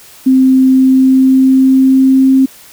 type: tone with pitch glide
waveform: sine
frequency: 261.6 to 265.4 Hz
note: C4 to C4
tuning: 0 to +25 cents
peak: -4 dBFS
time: 0.26-2.46 s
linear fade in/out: 10 ms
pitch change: +25 cents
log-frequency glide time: 0.7-2.35 s
effects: white hiss -38 dBFS RMS until 2.72 s